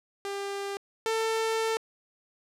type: tone pair in turn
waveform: sawtooth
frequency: 398.4 / 446.8 Hz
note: G4 / A4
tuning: +28 / +27 cents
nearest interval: major second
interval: 199 cents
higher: second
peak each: -28 / -22 dBFS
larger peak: second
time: 0.25-0.77 / 1.06-1.77 s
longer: second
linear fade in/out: 0 ms
effects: low-pass 10000 Hz 12 dB/octave